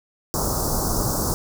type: band-stop noise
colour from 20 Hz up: pink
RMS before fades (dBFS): -23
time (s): 0.34-1.34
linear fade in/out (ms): 0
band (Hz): 1300 to 4900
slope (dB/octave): 48
effects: none